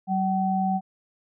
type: tone pair together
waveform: sine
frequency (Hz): 190 / 760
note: F#3 / F#5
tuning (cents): +46 / +46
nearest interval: 2 octaves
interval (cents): 2400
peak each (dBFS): -24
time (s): 0.07-0.81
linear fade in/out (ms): 50
effects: none